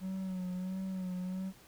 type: tone with vibrato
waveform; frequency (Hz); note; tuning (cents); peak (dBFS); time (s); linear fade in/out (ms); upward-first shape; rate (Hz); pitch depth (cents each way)
triangle; 185.8; F#3; +7; -33; 0-1.53; 50; sine; 1.5; 41
effects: pink hiss -59 dBFS RMS until 1.67 s